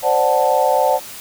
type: chord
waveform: sine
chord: D dominant seventh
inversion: third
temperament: equal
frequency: 523.3 / 587.3 / 740 / 880 Hz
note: C5 / D5 / F#5 / A5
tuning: 0 / 0 / 0 / 0 cents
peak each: -18 dBFS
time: 0.02-1 s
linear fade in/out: 50 ms
effects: white hiss -34 dBFS RMS until 1.2 s